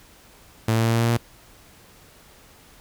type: tone with pitch steps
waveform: sawtooth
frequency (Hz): 112.5 / 113.48 / 114.47 / 115.46 / 116.47 / 117.48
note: A2 / A#2 / A#2 / A#2 / A#2 / A#2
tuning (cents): +39 / -46 / -31 / -16 / -1 / +14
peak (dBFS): -14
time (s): 0.68-1.172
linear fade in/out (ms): 5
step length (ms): 82
effects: pink hiss -51 dBFS RMS until 2.8 s